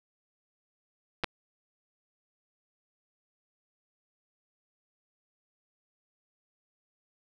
clicks, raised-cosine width 0.3 ms, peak -13 dBFS, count 2, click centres 1.237 / 1.243 s, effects none

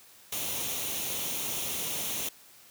white noise with comb filter, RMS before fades -33 dBFS, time 0.32-2.29 s, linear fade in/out 5 ms, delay 0.31 ms, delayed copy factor +0.55, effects white hiss -55 dBFS RMS until 2.7 s + high-pass 80 Hz 12 dB/octave

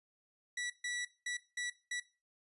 sawtooth tone bursts at uneven times, 1951 Hz, B6, 22 cents flat, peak -33 dBFS, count 5, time 0.57-0.7 / 0.84-1.05 / 1.26-1.37 / 1.57-1.7 / 1.91-2 s, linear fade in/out 5 ms, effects noise-tail reverb RT60 0.3 s tail -17 dB re dry + resampled to 24000 Hz

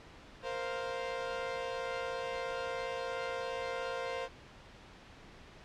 sawtooth chord, Bb suspended second, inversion none, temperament equal, 466.2 / 523.3 / 698.5 Hz, Bb4 / C5 / F5, 0 / 0 / 0 cents, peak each -37 / -34 / -39 dBFS, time 0.42-4.29 s, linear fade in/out 50 ms, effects pink hiss -54 dBFS RMS until 5.64 s + low-pass 4000 Hz 12 dB/octave

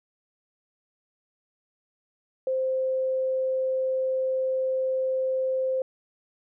sine tone, 522 Hz, C5, 4 cents flat, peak -23 dBFS, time 2.47-5.82 s, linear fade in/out 2 ms, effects none

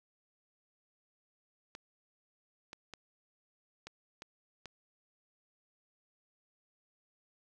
clicks, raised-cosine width 0.2 ms, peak -28 dBFS, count 6, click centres 1.751 / 2.731 / 2.937 / 3.87 / 4.221 / 4.657 s, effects none

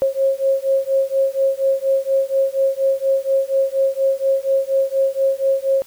sine beating tone pair, 538 / 542.2 Hz, C5 / C#5, +48 / -38 cents, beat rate 4.2 Hz, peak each -18 dBFS, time 0.02-5.82 s, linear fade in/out 0 ms, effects white hiss -47 dBFS RMS until 5.86 s

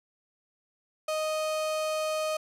35% pulse tone, 622.3 Hz, D#5, in tune, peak -26 dBFS, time 1.08-2.37 s, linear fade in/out 5 ms, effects low-pass 12000 Hz 12 dB/octave

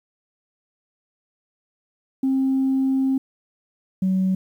sine tone pair in turn, 266.2 / 188.23 Hz, C4 / F#3, +30 / +30 cents, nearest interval tritone, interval 600 cents, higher first, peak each -16 dBFS, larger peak neither, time 2.23-3.18 / 4.02-4.35 s, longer first, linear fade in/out 5 ms, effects tanh soft clip ceiling -14 dBFS + 9-bit

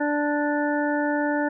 harmonic tone, 293.7 Hz, D4, in tune, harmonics 1 / 2 / 3 / 5 / 6, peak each -24 / -27 / -29 / -31 / -32 dBFS, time 0-1.49 s, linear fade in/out 10 ms, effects none

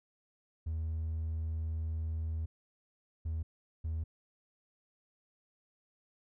triangle tone bursts at uneven times, 80.2 Hz, E2, 47 cents flat, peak -30 dBFS, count 3, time 0.66-2.46 / 3.25-3.43 / 3.84-4.04 s, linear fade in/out 10 ms, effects tanh soft clip ceiling -28 dBFS

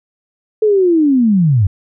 sine linear sweep, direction down, 440 to 88.8 Hz, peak -8 dBFS, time 0.62-1.67 s, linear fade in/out 5 ms, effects none

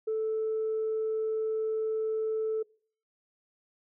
sine tone, 438.9 Hz, A4, 4 cents flat, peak -26 dBFS, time 0.07-2.63 s, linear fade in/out 10 ms, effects noise-tail reverb RT60 0.5 s tail -25 dB re dry + tanh soft clip ceiling -24 dBFS

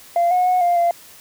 sine tone with pitch steps, 690 / 726 / 731 / 700 / 689 Hz, F5 / F#5 / F#5 / F5 / F5, -21 / -33 / -21 / +4 / -24 cents, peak -12 dBFS, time 0.16-0.91 s, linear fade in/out 2 ms, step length 150 ms, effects tanh soft clip ceiling -11 dBFS + white hiss -44 dBFS RMS until 1.2 s

